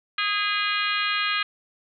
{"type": "harmonic tone with a mistuned harmonic", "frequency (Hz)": 409.7, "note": "G#4", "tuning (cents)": -24, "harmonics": [3, 4, 5, 6, 7, 8, 9, 10], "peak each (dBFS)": [-28, -29, -31, -29, -32, -31, -39, -33], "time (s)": [0.18, 1.43], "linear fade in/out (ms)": 5, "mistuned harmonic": 3, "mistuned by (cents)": 26, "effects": []}